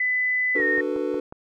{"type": "tone with pitch glide", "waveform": "sine", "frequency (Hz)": [2003, 1847.4], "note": ["B6", "A#6"], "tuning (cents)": [24, -16], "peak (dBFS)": -20, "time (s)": [0, 0.81], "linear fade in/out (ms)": 5, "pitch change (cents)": -140, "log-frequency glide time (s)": [0.56, 0.63]}
{"type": "chord", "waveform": "triangle", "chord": "B minor seventh", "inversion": "first", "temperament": "just", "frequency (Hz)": [296.3, 370.4, 444.5, 493.9], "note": ["D4", "F#4", "A4", "B4"], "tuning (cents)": [15, 2, 18, 0], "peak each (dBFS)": -27, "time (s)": [0.55, 1.2], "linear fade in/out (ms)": 5}
{"type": "click train", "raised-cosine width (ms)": 1, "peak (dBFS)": -24, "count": 5, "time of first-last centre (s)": [0.6, 1.325], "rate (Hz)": 5.52}
{"effects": []}